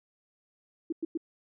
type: tone bursts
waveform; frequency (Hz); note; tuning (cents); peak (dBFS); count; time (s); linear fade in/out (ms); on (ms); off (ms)
sine; 326.5; E4; -17; -28; 3; 0.9-1.175; 5; 25; 100
effects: none